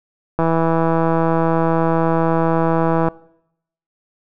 click train, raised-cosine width 1 ms, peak -4 dBFS, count 443, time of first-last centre 0.39-3.085 s, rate 164 Hz, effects noise-tail reverb RT60 0.8 s tail -23 dB re dry

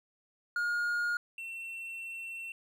triangle tone pair in turn, 1427 / 2704 Hz, F6 / E7, +37 / +43 cents, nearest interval major seventh, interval 1106 cents, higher second, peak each -27 / -37 dBFS, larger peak first, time 0.56-1.17 / 1.38-2.52 s, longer second, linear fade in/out 2 ms, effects none

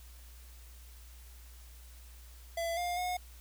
square tone with pitch steps, 672 / 706 / 723 Hz, E5 / F5 / F#5, +33 / +19 / -40 cents, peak -33 dBFS, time 2.57-3.17 s, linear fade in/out 5 ms, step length 200 ms, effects added 60 Hz sine -50 dBFS peak until 3.4 s + white hiss -59 dBFS RMS until 3.4 s

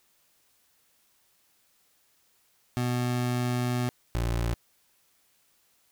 25% pulse tone pair in turn, 123.3 / 58.19 Hz, B2 / A#1, -2 / -2 cents, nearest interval octave + minor second, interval 1300 cents, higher first, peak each -22 / -22 dBFS, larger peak neither, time 2.77-3.89 / 4.15-4.54 s, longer first, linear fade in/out 0 ms, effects white hiss -67 dBFS RMS until 5.91 s

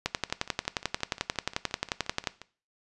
two click trains, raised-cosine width 0.2 ms, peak -9 / -24 dBFS, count 26 / 13, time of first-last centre 0.06-2.272 / 0.3-2.416 s, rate 11.3 / 5.67 Hz, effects noise-tail reverb RT60 0.4 s tail -18 dB re dry + resampled to 24000 Hz

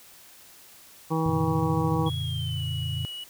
harmonic tone, 160.7 Hz, E3, 44 cents flat, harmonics 1 / 2 / 3 / 5 / 6 / 7, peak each -26 / -29 / -31 / -33 / -34 / -34 dBFS, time 1.1-2.1 s, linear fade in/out 20 ms
sine chord, Gb augmented, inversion none, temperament equal with one note detuned, 92.5 / 119.47 / 146.83 Hz, Gb2 / Bb2 / D3, 0 / +43 / 0 cents, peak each -32 dBFS, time 1.26-3.05 s, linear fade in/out 0 ms
triangle tone with pitch glide, 3322 to 2926 Hz, G#7 to F#7, 0 to -20 cents, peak -33 dBFS, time 2.06-3.24 s, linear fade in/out 5 ms, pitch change -220 cents, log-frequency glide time 2.19-2.64 s
effects white hiss -51 dBFS RMS until 3.29 s

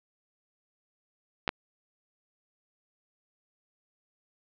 clicks, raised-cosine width 0.3 ms, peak -11 dBFS, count 2, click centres 1.478 / 1.491 s, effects low-pass 4000 Hz 12 dB/octave

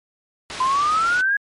white low-pass noise, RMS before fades -33 dBFS, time 0.5-1.21 s, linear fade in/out 0 ms, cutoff 4200 Hz, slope 12 dB/octave
sine exponential sweep, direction up, 1014 to 1672 Hz, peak -16 dBFS, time 0.6-1.37 s, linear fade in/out 5 ms
effects MP3 48 kbps

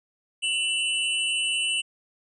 square tone pair together, 2702 / 2956 Hz, E7 / F#7, +42 / -2 cents, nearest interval major second, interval 156 cents, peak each -28 / -26 dBFS, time 0.42-1.82 s, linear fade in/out 20 ms, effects resampled to 24000 Hz

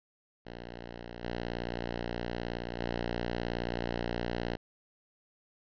5% pulse tone with level steps, 59 Hz, A#1, 22 cents sharp, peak -31 / -23 / -25 / -21 dBFS, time 0.45-4.57 s, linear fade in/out 20 ms, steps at 1.23 / 2.57 / 2.79 s, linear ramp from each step 2 ms, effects resampled to 11025 Hz

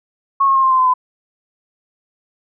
sine tone with pitch steps, 1097 / 1082.5 / 1068.2 / 1054.1 / 1040.2 / 1026.5 / 1013 Hz, C#6 / C#6 / C6 / C6 / C6 / C6 / B5, -18 / -41 / +36 / +13 / -10 / -33 / +44 cents, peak -10 dBFS, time 0.4-0.939 s, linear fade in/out 10 ms, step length 77 ms, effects none

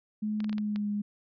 sine tone with pitch glide, 212.5 to 206.3 Hz, G#3 to G#3, +40 to -11 cents, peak -28 dBFS, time 0.22-1.02 s, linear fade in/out 10 ms, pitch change -51 cents, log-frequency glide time 0.49-0.89 s
clicks, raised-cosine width 0.2 ms, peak -24 dBFS, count 6, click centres 0.404 / 0.444 / 0.495 / 0.529 / 0.582 / 0.76 s
effects resampled to 11025 Hz

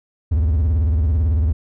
triangle tone with vibrato, 77.78 Hz, D#2, in tune, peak -12 dBFS, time 0.31-1.53 s, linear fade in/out 10 ms, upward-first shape sine, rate 18 Hz, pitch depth 240 cents each way, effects none

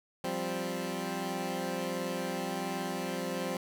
15% pulse chord, F suspended second, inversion none, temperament equal, 174.61 / 196 / 261.6 Hz, F3 / G3 / C4, 0 / 0 / 0 cents, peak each -31 dBFS, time 0.24-3.57 s, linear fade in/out 2 ms, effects none

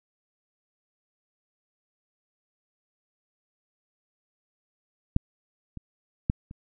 clicks, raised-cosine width 5 ms, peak -8 / -25 / -10 / -29 dBFS, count 4, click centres 5.164 / 5.773 / 6.299 / 6.511 s, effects none

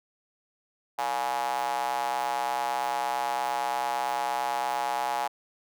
square tone with high-pass filter, 64.4 Hz, C2, 27 cents flat, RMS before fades -29 dBFS, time 0.98-5.28 s, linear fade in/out 10 ms, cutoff 810 Hz, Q 5.9, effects none

